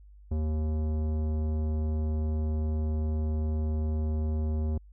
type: tone with tanh clipping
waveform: sine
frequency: 77.5 Hz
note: D#2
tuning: 6 cents flat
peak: -28 dBFS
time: 0.31-4.78 s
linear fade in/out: 5 ms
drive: 15 dB
effects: added 50 Hz sine -49 dBFS peak until 4.92 s